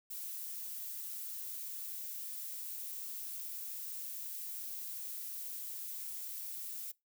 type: noise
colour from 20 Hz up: violet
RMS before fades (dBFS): -43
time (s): 0.1-6.92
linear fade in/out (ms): 10
effects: noise-tail reverb RT60 0.2 s tail -22 dB re dry